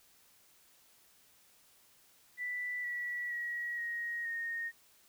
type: tone with pitch steps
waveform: sine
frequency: 1975.5 / 1943.8 / 1912.6 / 1881.9 / 1851.7 Hz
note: B6 / B6 / A#6 / A#6 / A#6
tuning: 0 / -28 / +44 / +16 / -12 cents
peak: -35 dBFS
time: 2.37-4.72 s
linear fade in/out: 50 ms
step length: 470 ms
effects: white hiss -65 dBFS RMS until 5.08 s